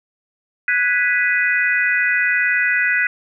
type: chord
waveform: sine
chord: G# minor seventh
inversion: third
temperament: equal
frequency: 1480 / 1661.2 / 1975.5 / 2489 Hz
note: F#6 / G#6 / B6 / D#7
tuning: 0 / 0 / 0 / 0 cents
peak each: -19 / -23 / -18 / -23 dBFS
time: 0.68-3.07 s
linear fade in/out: 2 ms
effects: none